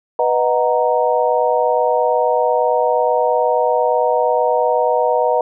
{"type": "chord", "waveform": "sine", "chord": "B major seventh", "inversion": "none", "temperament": "equal", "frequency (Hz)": [493.9, 622.3, 740, 932.3], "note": ["B4", "D#5", "F#5", "A#5"], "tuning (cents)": [0, 0, 0, 0], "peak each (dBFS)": [-17, -18, -20, -19], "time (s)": [0.19, 5.41], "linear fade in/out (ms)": 2, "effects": []}